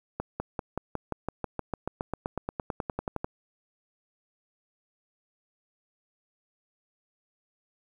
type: accelerating click train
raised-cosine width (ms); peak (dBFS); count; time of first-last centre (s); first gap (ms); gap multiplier
1; -16; 24; 0.2-3.245; 200; 0.96
effects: 9-bit